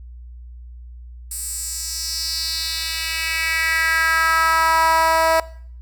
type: tone with high-pass filter sweep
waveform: 10% pulse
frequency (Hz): 324.5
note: E4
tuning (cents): -27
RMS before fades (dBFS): -20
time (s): 1.31-5.4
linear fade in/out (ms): 2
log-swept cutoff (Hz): 9100 to 680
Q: 2.9
effects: noise-tail reverb RT60 0.6 s tail -21 dB re dry + added 60 Hz sine -35 dBFS peak until 5.81 s